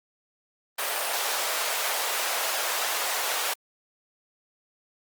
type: high-pass noise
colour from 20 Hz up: pink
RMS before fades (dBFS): -28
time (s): 0.78-3.54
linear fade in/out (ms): 10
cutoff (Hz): 560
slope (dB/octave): 24
effects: Opus 32 kbps